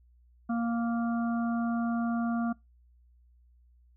harmonic tone, 233.1 Hz, A#3, in tune, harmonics 1 / 3 / 5 / 6, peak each -27 / -37 / -41 / -43 dBFS, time 0.49-2.53 s, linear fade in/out 10 ms, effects noise-tail reverb RT60 0.2 s tail -23 dB re dry + added 60 Hz sine -58 dBFS peak until 3.96 s

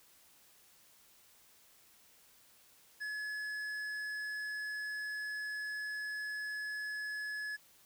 triangle tone with tanh clipping, 1702 Hz, G#6, 42 cents sharp, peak -39 dBFS, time 3-7.57 s, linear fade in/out 20 ms, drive 13 dB, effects white hiss -64 dBFS RMS until 7.85 s

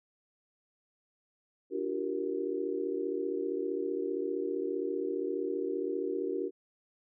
sine chord, G minor seventh, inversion second, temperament equal with one note detuned, 293.7 / 349.2 / 384.4 / 466.2 Hz, D4 / F4 / G4 / Bb4, 0 / 0 / -34 / 0 cents, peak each -38 / -37 / -34 / -37 dBFS, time 1.7-6.51 s, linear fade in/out 50 ms, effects none

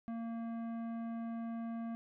sine tone with tanh clipping, 229.7 Hz, A#3, 25 cents flat, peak -40 dBFS, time 0.08-1.95 s, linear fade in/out 0 ms, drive 13 dB, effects none

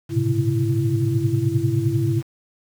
sine tone cluster, 106.2 / 116.4 / 129.3 / 138.8 / 333.6 Hz, G#2 / A#2 / C3 / C#3 / E4, +39 / -2 / -20 / +3 / +21 cents, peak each -24 dBFS, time 0.09-2.23 s, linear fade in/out 50 ms, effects 7-bit

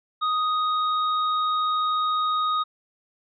triangle tone with hard clipping, 1247 Hz, D#6, 3 cents sharp, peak -23 dBFS, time 0.21-2.64 s, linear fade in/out 20 ms, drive 17 dB, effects resampled to 11025 Hz

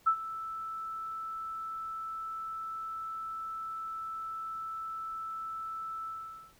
sine tone with ADSR envelope, 1318.5 Hz, E6, in tune, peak -20 dBFS, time 0.06-6.54 s, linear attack 16 ms, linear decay 77 ms, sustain -16 dB, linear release 480 ms, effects pink hiss -63 dBFS RMS until 6.59 s

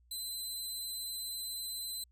20% pulse tone, 4046 Hz, B7, 41 cents sharp, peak -32 dBFS, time 0.11-2.04 s, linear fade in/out 5 ms, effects added 60 Hz sine -63 dBFS peak until 2.11 s

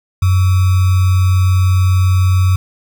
sine tone with sample-and-hold, 92.7 Hz, F#2, 4 cents sharp, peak -8 dBFS, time 0.22-2.56 s, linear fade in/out 5 ms, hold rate 1225 Hz, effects none

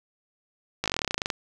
slowing click train, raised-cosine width 0.2 ms, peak -9 dBFS, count 17, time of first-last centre 0.84-1.302 s, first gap 18 ms, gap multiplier 1.06, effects none

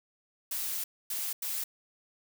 blue noise bursts at uneven times, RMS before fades -34 dBFS, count 3, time 0.51-0.84 / 1.1-1.33 / 1.42-1.64 s, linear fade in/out 5 ms, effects none

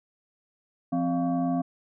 sine tone with frequency modulation, 261.6 Hz, C4, in tune, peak -23 dBFS, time 0.92-1.62 s, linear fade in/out 10 ms, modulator 434 Hz, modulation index 0.97, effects none

